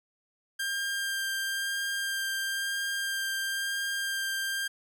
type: tone with vibrato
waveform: sawtooth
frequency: 1594 Hz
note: G6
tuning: 28 cents sharp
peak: -26 dBFS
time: 0.59-4.68 s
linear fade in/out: 10 ms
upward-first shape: sine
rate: 1 Hz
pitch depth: 10 cents each way
effects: none